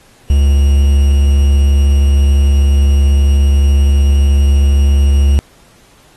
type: tone with quantisation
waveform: triangle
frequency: 69.9 Hz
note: C#2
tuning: 15 cents sharp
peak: -4 dBFS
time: 0.3-5.39 s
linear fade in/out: 0 ms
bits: 5
effects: pink hiss -47 dBFS RMS until 6.16 s + AAC 32 kbps